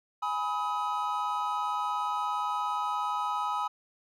triangle chord, G# minor, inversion none, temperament equal with one note detuned, 830.6 / 987.8 / 1269.2 Hz, G#5 / B5 / D#6, 0 / 0 / +34 cents, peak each -32 / -31 / -30 dBFS, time 0.22-3.68 s, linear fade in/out 10 ms, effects none

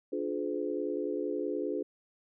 sine chord, D diminished seventh, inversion none, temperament just, 293.7 / 352.4 / 422.9 / 507.5 Hz, D4 / F4 / Ab4 / Cb5, 0 / +16 / +31 / +47 cents, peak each -36 / -36 / -35 / -38 dBFS, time 0.12-1.83 s, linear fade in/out 10 ms, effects none

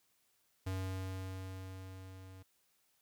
square tone with level ramp, 94.3 Hz, F#2, 33 cents sharp, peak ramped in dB -36 to -52 dBFS, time 0.66-2.43 s, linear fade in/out 10 ms, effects white hiss -75 dBFS RMS until 3.01 s

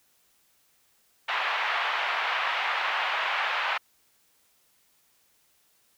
pink band-pass noise, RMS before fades -28 dBFS, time 1.28-3.78 s, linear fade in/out 10 ms, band 810 to 3000 Hz, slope 24 dB/octave, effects white hiss -66 dBFS RMS until 5.97 s

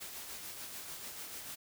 white noise with tremolo, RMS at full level -44 dBFS, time 0-1.56 s, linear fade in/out 20 ms, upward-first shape sine, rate 6.8 Hz, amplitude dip 35%, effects none

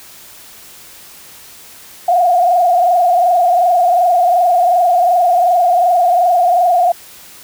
sine tone with frequency modulation, 708 Hz, F5, 23 cents sharp, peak -8 dBFS, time 2.08-6.92 s, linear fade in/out 5 ms, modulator 22.7 Hz, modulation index 1.4, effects white hiss -38 dBFS RMS until 7.43 s

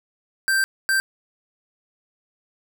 square tone bursts at uneven times, 1568 Hz, G6, in tune, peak -18 dBFS, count 2, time 0.48-0.64 / 0.89-1 s, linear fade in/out 0 ms, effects none

